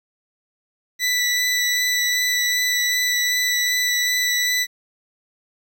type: tone with vibrato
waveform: 20% pulse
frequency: 1975 Hz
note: B6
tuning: in tune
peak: -13 dBFS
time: 0.99-4.67 s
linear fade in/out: 50 ms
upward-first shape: sine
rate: 2.6 Hz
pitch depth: 10 cents each way
effects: 9-bit